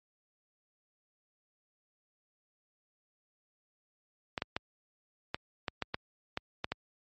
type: clicks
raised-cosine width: 0.3 ms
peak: -16 dBFS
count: 10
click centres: 4.378 / 4.421 / 4.565 / 5.345 / 5.682 / 5.823 / 5.944 / 6.374 / 6.644 / 6.72 s
effects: high-pass 60 Hz 12 dB/octave + MP3 32 kbps